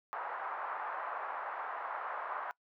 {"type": "band-pass noise", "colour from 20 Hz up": "pink", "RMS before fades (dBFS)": -40, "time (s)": [0.13, 2.51], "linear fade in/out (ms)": 0, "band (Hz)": [750, 1400], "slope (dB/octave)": 24, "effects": ["noise-tail reverb RT60 0.1 s tail -22 dB re dry"]}